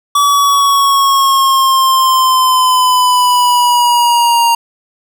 square exponential sweep, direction down, 1147 to 932.3 Hz, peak -8 dBFS, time 0.15-4.55 s, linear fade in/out 5 ms, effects none

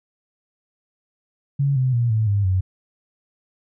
sine tone with pitch steps, 139.9 / 129.03 / 119.01 / 109.76 / 101.24 / 93.37 Hz, C#3 / C3 / A#2 / A2 / G#2 / F#2, +16 / -24 / +36 / -4 / -44 / +16 cents, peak -16 dBFS, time 1.59-2.61 s, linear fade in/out 10 ms, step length 170 ms, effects none

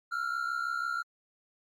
triangle tone pair together, 1345.9 / 1412 Hz, E6 / F6, +36 / +19 cents, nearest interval minor second, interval 83 cents, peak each -32 / -31 dBFS, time 0.11-1.03 s, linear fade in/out 20 ms, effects Opus 48 kbps

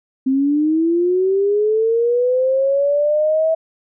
sine linear sweep, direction up, 260 to 650 Hz, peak -13 dBFS, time 0.26-3.55 s, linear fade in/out 10 ms, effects none

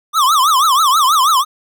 square tone with vibrato, 1157 Hz, D6, 26 cents flat, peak -10 dBFS, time 0.13-1.45 s, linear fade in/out 50 ms, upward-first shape triangle, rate 6.2 Hz, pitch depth 270 cents each way, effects none

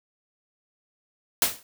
white noise with exponential decay, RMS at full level -17 dBFS, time 1.42-1.63 s, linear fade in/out 1 ms, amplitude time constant 44 ms, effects none

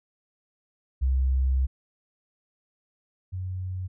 sine tone pair in turn, 65.41 / 92.5 Hz, C2 / F#2, 0 / 0 cents, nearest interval tritone, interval 600 cents, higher second, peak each -20 / -29 dBFS, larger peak first, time 1.01-1.67 / 3.32-3.88 s, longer first, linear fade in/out 20 ms, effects none

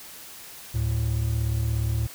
triangle tone pair together, 73.7 / 110.7 Hz, D2 / A2, +7 / +11 cents, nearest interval perfect fifth, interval 704 cents, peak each -25 / -22 dBFS, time 0.74-2.07 s, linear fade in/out 10 ms, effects white hiss -43 dBFS RMS until 2.14 s

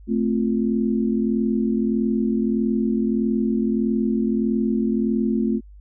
sine chord, F major, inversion first, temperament equal, 220 / 261.6 / 349.2 Hz, A3 / C4 / F4, 0 / 0 / 0 cents, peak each -20 / -24 / -26 dBFS, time 0.07-5.61 s, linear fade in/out 50 ms, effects added 50 Hz sine -41 dBFS peak until 5.8 s

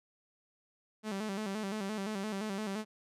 sawtooth tone with vibrato, 205.1 Hz, G#3, 21 cents flat, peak -31 dBFS, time 1.03-2.85 s, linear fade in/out 50 ms, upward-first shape square, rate 5.8 Hz, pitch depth 89 cents each way, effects low-pass 10000 Hz 12 dB/octave

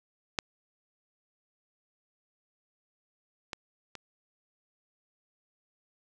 clicks, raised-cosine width 0.2 ms, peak -10 / -18 / -24 dBFS, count 3, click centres 0.388 / 3.532 / 3.953 s, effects none

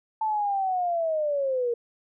sine linear sweep, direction down, 884 to 464.9 Hz, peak -23 dBFS, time 0.21-1.74 s, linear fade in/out 5 ms, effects none

